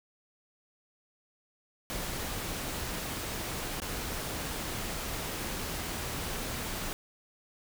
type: noise with dropouts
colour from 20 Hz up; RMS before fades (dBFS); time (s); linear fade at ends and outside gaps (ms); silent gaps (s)
pink; -36; 1.9-6.93; 0; 3.801-3.819
effects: none